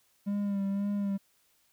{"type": "tone with vibrato", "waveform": "triangle", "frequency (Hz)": 200, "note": "G3", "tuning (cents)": 35, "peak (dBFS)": -26, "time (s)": [0.26, 1.18], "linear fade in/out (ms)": 20, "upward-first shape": "sine", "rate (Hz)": 1.9, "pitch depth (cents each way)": 33, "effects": ["white hiss -69 dBFS RMS until 1.72 s"]}